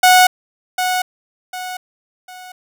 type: tone with echo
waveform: sawtooth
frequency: 735 Hz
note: F#5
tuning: 12 cents flat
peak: -3 dBFS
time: 0.03-0.27 s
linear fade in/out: 5 ms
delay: 750 ms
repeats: 3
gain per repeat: -9 dB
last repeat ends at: 2.52 s
effects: none